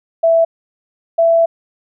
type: tone pair in turn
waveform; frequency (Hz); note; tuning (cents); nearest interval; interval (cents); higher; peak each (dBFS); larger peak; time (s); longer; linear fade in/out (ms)
sine; 661 / 665.6; E5 / E5; +5 / +17; unison; 12; second; -8; neither; 0.23-0.45 / 1.18-1.46; second; 10
effects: none